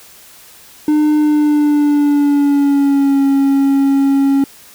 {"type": "tone with pitch glide", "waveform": "triangle", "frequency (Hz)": [302, 275.3], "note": ["D4", "C#4"], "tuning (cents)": [48, -12], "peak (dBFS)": -7, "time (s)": [0.88, 4.44], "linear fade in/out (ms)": 2, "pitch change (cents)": -160, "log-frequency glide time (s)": [1.17, 3.24], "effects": ["white hiss -41 dBFS RMS until 4.74 s"]}